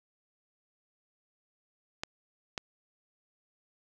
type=clicks; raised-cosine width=0.2 ms; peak=-16 dBFS; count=2; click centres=2.035 / 2.578 s; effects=none